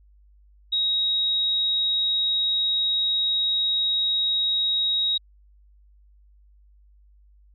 sine tone, 3794 Hz, A#7, 30 cents sharp, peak -20 dBFS, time 0.72-5.18 s, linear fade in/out 10 ms, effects added 50 Hz sine -52 dBFS peak until 7.54 s

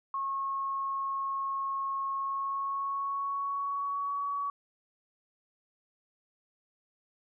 sine tone with pitch glide, 1090 to 1130.4 Hz, C#6 to C#6, -29 to +34 cents, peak -30 dBFS, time 0.14-4.5 s, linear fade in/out 2 ms, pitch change +63 cents, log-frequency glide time 2.14-4.26 s, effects none

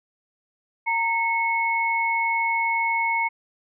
sine tone pair together, 922 / 2193 Hz, A#5 / C#7, -19 / -19 cents, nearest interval octave + minor third, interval 1500 cents, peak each -23 dBFS, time 0.86-3.29 s, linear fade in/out 20 ms, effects none

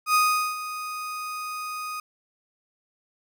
35% pulse tone with ADSR envelope, 1244 Hz, D#6, 1 cent flat, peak -15 dBFS, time 0.06-2 s, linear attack 84 ms, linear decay 410 ms, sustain -14 dB, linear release 3 ms, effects none

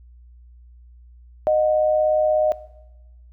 sine tone pair together, 617 / 733.7 Hz, D#5 / F#5, -15 / -15 cents, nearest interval minor third, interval 300 cents, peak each -15 / -24 dBFS, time 1.47-2.52 s, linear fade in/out 0 ms, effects noise-tail reverb RT60 1.0 s tail -19 dB re dry + added 60 Hz sine -44 dBFS peak until 3.32 s

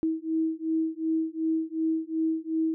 sine beating tone pair, 319.9 / 322.6 Hz, D#4 / E4, +48 / -37 cents, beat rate 2.7 Hz, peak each -28 dBFS, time 0.03-2.74 s, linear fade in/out 0 ms, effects none

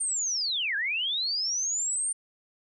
sine linear two-way sweep, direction down then up, 8970 to 1568 to 8970 Hz, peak -26 dBFS, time 0-2.13 s, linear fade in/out 10 ms, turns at 0.76 s, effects none

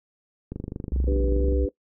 click train, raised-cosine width 3 ms, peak -19 dBFS, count 26, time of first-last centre 0.52-1.524 s, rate 24.9 Hz
sine tone with vibrato, 61.74 Hz, B1, in tune, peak -21 dBFS, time 0.92-1.66 s, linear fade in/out 10 ms, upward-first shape square, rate 2.1 Hz, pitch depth 69 cents each way
sine chord, G major, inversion second, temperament equal, 293.7 / 392 / 493.9 Hz, D4 / G4 / B4, 0 / 0 / 0 cents, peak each -29 dBFS, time 1.07-1.69 s, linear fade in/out 5 ms
effects noise-tail reverb RT60 0.1 s tail -19 dB re dry

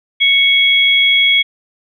sine tone pair together, 2217 / 3322 Hz, C#7 / G#7, 0 / 0 cents, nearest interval perfect fifth, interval 700 cents, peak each -11 dBFS, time 0.2-1.43 s, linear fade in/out 20 ms, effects none

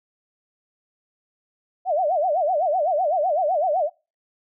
sine tone with vibrato, 665 Hz, E5, 15 cents sharp, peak -18 dBFS, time 1.85-3.9 s, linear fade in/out 50 ms, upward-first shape sine, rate 7.9 Hz, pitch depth 240 cents each way, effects noise-tail reverb RT60 0.3 s tail -25 dB re dry

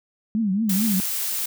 sine tone with vibrato, 206.1 Hz, G#3, 13 cents flat, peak -19 dBFS, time 0.35-1 s, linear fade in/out 0 ms, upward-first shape triangle, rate 4.5 Hz, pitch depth 210 cents each way
blue noise, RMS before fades -26 dBFS, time 0.69-1.46 s, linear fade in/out 5 ms
effects none

